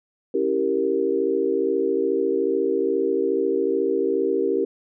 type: chord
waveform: sine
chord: C# diminished seventh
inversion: none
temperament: equal with one note detuned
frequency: 276.2 / 329.6 / 392 / 466.2 Hz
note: C#4 / E4 / G4 / Bb4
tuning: -6 / 0 / 0 / 0 cents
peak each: -28 / -27 / -22 / -24 dBFS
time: 0.34-4.65 s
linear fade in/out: 5 ms
effects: none